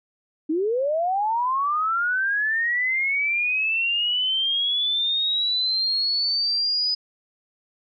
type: linear sweep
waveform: sine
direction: up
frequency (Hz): 296.7 to 4998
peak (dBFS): -20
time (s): 0.49-6.95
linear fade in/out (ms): 10
effects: none